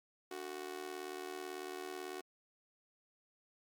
sawtooth tone with amplitude modulation, 370 Hz, F#4, in tune, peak -35 dBFS, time 0.31-2.21 s, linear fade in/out 5 ms, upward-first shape sine, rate 78.1 Hz, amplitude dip 85%, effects Opus 48 kbps

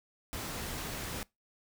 pink noise, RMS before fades -39 dBFS, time 0.33-1.23 s, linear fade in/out 0 ms, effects noise-tail reverb RT60 0.2 s tail -23 dB re dry

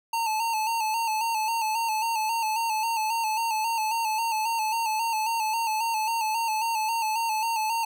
square tone with vibrato, 892 Hz, A5, 23 cents sharp, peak -25 dBFS, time 0.13-7.85 s, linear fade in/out 5 ms, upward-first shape square, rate 3.7 Hz, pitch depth 50 cents each way, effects none

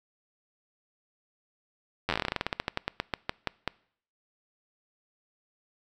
slowing click train, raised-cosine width 0.3 ms, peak -11 dBFS, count 25, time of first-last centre 2.09-3.677 s, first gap 10 ms, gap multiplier 1.14, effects noise-tail reverb RT60 0.6 s tail -24 dB re dry

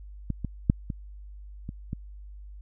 clicks, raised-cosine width 5 ms, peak -16 / -18 / -6 / -19 / -22 / -19 dBFS, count 6, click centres 0.303 / 0.447 / 0.699 / 0.902 / 1.691 / 1.931 s, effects added 50 Hz sine -41 dBFS peak until 2.61 s

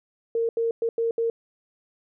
sine tone bursts at uneven times, 460 Hz, A#4, 23 cents flat, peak -21 dBFS, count 5, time 0.35-0.49 / 0.57-0.71 / 0.82-0.89 / 0.98-1.11 / 1.18-1.3 s, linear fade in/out 2 ms, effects none

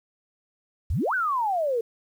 sine exponential two-way sweep, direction up then down, 59.6 to 1568 to 443.8 Hz, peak -22 dBFS, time 0.9-1.81 s, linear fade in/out 5 ms, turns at 1.14 s, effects 9-bit

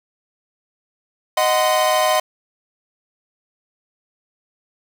45% pulse chord, C diminished, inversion first, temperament equal with one note detuned, 622.3 / 740 / 1032.7 Hz, Eb5 / Gb5 / C6, 0 / 0 / -23 cents, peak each -18 / -20 / -20 dBFS, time 1.37-2.2 s, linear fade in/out 5 ms, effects none

